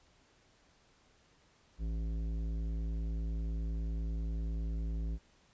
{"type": "tone with tanh clipping", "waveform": "sine", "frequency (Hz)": 55, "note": "A1", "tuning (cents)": 0, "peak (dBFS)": -35, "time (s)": [1.78, 5.19], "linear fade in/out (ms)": 50, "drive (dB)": 13, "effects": ["pink hiss -67 dBFS RMS until 5.53 s", "resampled to 16000 Hz"]}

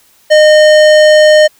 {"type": "tone with hard clipping", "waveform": "sine", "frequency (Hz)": 612, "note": "D#5", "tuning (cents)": -29, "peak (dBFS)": -4, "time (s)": [0.3, 1.48], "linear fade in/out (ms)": 20, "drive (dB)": 16, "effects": ["white hiss -48 dBFS RMS until 1.59 s"]}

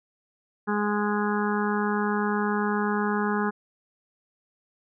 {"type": "harmonic tone", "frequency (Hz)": 207.7, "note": "G#3", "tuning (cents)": 0, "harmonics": [1, 2, 4, 5, 6, 7, 8], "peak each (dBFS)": [-26, -29, -32, -33, -34, -34, -35], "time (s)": [0.67, 3.51], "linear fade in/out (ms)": 20, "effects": []}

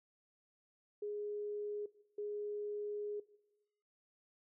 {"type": "tone bursts at uneven times", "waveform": "sine", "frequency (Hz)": 415.3, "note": "G#4", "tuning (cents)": 0, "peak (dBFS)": -38, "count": 2, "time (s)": [[1.02, 1.86], [2.18, 3.2]], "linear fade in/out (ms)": 5, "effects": ["noise-tail reverb RT60 1.0 s tail -19 dB re dry"]}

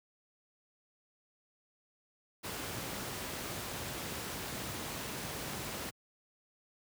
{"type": "noise with amplitude modulation", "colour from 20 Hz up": "pink", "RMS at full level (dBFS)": -38, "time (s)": [2.43, 5.91], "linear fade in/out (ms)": 20, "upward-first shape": "sine", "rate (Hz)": 253, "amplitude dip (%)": 40, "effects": ["high-pass 80 Hz 12 dB/octave"]}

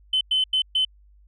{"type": "tone bursts at uneven times", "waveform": "sine", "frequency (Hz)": 3049, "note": "G7", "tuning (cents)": -49, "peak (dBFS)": -17, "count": 4, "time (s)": [[0.13, 0.21], [0.31, 0.44], [0.53, 0.62], [0.75, 0.85]], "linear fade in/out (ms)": 5, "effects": ["tanh soft clip ceiling -14 dBFS", "added 50 Hz sine -51 dBFS peak until 1.27 s"]}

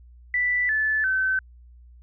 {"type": "tone with pitch steps", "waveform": "sine", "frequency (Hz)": [1975.5, 1739.8, 1532.1], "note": ["B6", "A6", "G6"], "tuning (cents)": [0, -20, -40], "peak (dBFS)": -20, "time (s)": [0.34, 1.39], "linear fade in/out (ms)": 2, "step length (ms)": 350, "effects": ["added 60 Hz sine -46 dBFS peak until 2.02 s"]}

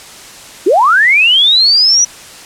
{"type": "linear sweep", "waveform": "sine", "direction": "up", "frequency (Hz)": [311.1, 5920], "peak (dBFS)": -5, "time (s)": [0.66, 2.05], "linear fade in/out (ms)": 10, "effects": ["white hiss -33 dBFS RMS until 2.45 s", "low-pass 9000 Hz 12 dB/octave"]}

